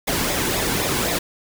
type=noise with flanger; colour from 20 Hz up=pink; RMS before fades=-22 dBFS; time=0.07-1.19 s; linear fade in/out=10 ms; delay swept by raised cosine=0.66 to 1.66 ms; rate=3.9 Hz; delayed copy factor=-0.55; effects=none